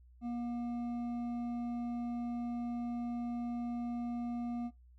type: tone with hard clipping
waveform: sine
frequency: 238.8 Hz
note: A#3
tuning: 42 cents sharp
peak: -37 dBFS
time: 0.21-4.71 s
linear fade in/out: 50 ms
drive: 7 dB
effects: noise-tail reverb RT60 0.2 s tail -23 dB re dry + added 61 Hz sine -57 dBFS peak until 4.98 s